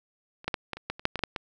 clicks, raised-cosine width 0.3 ms, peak -30 / -12 / -11 / -16 / -24 / -14 / -26 / -6 / -14 / -21 / -9 / -15 dBFS, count 12, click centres 0.444 / 0.48 / 0.542 / 0.733 / 0.77 / 0.9 / 0.995 / 1.054 / 1.157 / 1.192 / 1.237 / 1.362 s, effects none

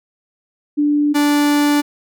sine / 45% pulse tone pair in turn, 293.7 / 292.1 Hz, D4 / D4, 0 / -9 cents, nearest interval unison, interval 9 cents, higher first, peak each -12 dBFS, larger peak neither, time 0.77-1.14 / 1.14-1.82 s, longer second, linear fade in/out 20 ms, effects none

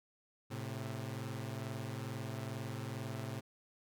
sawtooth tone pair together, 110 / 132.26 Hz, A2 / C3, 0 / +19 cents, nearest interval minor third, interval 319 cents, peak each -38 / -39 dBFS, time 0.5-3.41 s, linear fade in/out 20 ms, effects none

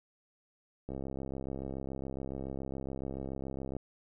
click train, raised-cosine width 2 ms, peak -26 dBFS, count 194, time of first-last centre 0.89-3.766 s, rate 67.1 Hz, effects none

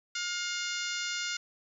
harmonic tone, 710 Hz, F5, 28 cents sharp, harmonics 2 / 3 / 4 / 5 / 6 / 7 / 8 / 9 / 10, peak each -37 / -39 / -40 / -41 / -42 / -42 / -43 / -44 / -44 dBFS, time 0.15-1.37 s, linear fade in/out 5 ms, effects 11-bit

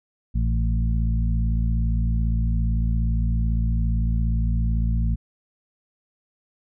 harmonic tone with a mistuned harmonic, 56 Hz, A1, 31 cents sharp, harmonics 1 / 2 / 3 / 4, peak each -20 / -26 / -30 / -32 dBFS, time 0.34-5.16 s, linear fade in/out 20 ms, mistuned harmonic 2, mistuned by +24 cents, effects none

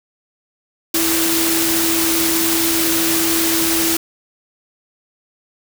sine tone in noise, 329.6 Hz, E4, in tune, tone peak -19 dBFS, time 0.94-3.97 s, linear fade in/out 5 ms, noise white, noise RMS -18 dBFS, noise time 0.94-3.97 s, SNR -4 dB, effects none

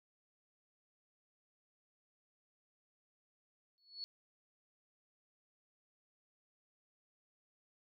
sine tone with exponential growth, 4397 Hz, C#8, 15 cents flat, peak -38 dBFS, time 3.78-4.04 s, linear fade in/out 0 ms, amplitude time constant 56 ms, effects none

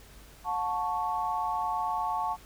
sine chord, F# minor, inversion none, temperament equal with one note detuned, 721.8 / 880 / 1108.7 Hz, F#5 / A5 / C#6, -43 / 0 / 0 cents, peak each -34 / -30 / -33 dBFS, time 0.44-2.37 s, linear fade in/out 50 ms, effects added 50 Hz sine -53 dBFS peak until 2.45 s + pink hiss -54 dBFS RMS until 2.45 s

